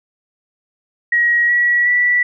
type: tone with pitch steps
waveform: sine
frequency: 1900 / 1928.7 / 1957.9 Hz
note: A#6 / B6 / B6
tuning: +33 / -42 / -16 cents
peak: -11 dBFS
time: 1.12-2.23 s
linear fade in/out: 5 ms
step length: 370 ms
effects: none